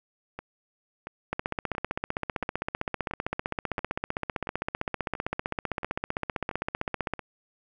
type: two click trains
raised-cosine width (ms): 0.5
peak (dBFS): -21 / -13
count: 11 / 91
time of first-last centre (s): 0.39-7.193 / 1.33-7.136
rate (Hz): 1.47 / 15.5
effects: none